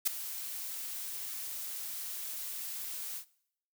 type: noise with ADSR envelope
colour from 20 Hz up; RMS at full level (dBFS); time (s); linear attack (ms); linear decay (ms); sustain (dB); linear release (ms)
blue; -25; 0.05-3.25; 21; 7; -15; 82
effects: noise-tail reverb RT60 0.7 s tail -21 dB re dry